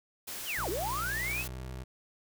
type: noise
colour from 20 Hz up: white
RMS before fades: -40 dBFS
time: 0.27-1.48 s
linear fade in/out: 10 ms
type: linear two-way sweep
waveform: sine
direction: down then up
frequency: 3308 to 305.9 to 2688 Hz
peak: -32 dBFS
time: 0.45-1.45 s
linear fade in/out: 50 ms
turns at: 0.69 s
type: tone with pitch glide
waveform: 25% pulse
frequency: 60.4 to 63.99 Hz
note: B1 to C2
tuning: -38 to -38 cents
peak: -35 dBFS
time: 0.57-1.84 s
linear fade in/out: 10 ms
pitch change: +100 cents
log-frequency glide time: 1.13-1.6 s
effects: none